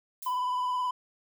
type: noise with exponential decay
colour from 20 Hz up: violet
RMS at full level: -37 dBFS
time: 0.22-0.45 s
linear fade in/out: 5 ms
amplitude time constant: 49 ms
type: tone with vibrato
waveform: triangle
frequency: 1000 Hz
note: B5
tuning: 21 cents sharp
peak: -25 dBFS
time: 0.26-0.91 s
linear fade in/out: 5 ms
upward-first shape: sine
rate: 19 Hz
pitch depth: 28 cents each way
effects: none